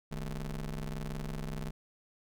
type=ring-modulated tone; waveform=30% pulse; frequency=65.41 Hz; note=C2; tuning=in tune; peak=-30 dBFS; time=0.11-1.71 s; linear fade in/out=10 ms; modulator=87.4 Hz; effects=none